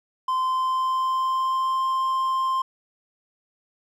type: tone with pitch glide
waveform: triangle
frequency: 1034 to 1050.9 Hz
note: C6 to C6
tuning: -21 to +7 cents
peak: -19 dBFS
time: 0.28-2.62 s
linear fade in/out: 5 ms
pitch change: +28 cents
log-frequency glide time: 0.39-1.76 s
effects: none